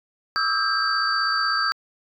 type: tone cluster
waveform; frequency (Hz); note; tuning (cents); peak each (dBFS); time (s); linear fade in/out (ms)
sine; 1166 / 1288 / 1344 / 1596 / 4621; D6 / E6 / E6 / G6 / D8; -13 / -41 / +33 / +31 / -29; -32 / -24 / -30 / -24 / -25; 0.36-1.72; 0
effects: tanh soft clip ceiling -9 dBFS